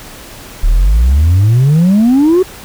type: exponential sweep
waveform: sine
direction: up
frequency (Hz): 35.38 to 383.9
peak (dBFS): -3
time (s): 0.63-2.43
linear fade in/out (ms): 10
effects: tanh soft clip ceiling -4 dBFS + pink hiss -32 dBFS RMS until 2.64 s